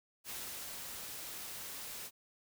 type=noise with ADSR envelope; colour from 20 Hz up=white; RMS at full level=-43 dBFS; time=0.24-2.11 s; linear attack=59 ms; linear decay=370 ms; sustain=-2 dB; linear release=53 ms; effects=none